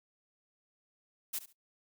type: noise with echo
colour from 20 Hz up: blue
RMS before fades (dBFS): -36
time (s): 1.33-1.39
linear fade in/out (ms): 10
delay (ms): 70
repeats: 2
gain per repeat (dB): -14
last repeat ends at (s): 1.53
effects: noise-tail reverb RT60 0.1 s tail -19 dB re dry